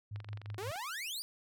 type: tone with tremolo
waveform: sine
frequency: 104.1 Hz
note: G#2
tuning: 5 cents sharp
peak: -37 dBFS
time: 0.11-0.71 s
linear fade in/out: 5 ms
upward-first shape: triangle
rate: 5.6 Hz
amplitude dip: 90%
type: click train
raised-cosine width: 0.3 ms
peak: -33 dBFS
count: 15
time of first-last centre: 0.16-0.758 s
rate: 23.4 Hz
type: exponential sweep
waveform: sawtooth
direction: up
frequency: 356.1 to 4978 Hz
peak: -35 dBFS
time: 0.58-1.22 s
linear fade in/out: 0 ms
effects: none